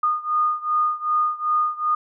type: beating tone pair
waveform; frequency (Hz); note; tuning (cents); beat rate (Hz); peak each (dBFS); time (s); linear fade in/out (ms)
sine; 1225 / 1227.6; D#6 / D#6; -27 / -24; 2.6; -21 / -23; 0.03-1.95; 5
effects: none